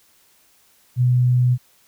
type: tone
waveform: sine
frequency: 124.5 Hz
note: B2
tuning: 14 cents sharp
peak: -13 dBFS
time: 0.96-1.58 s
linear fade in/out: 50 ms
effects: white hiss -57 dBFS RMS until 1.87 s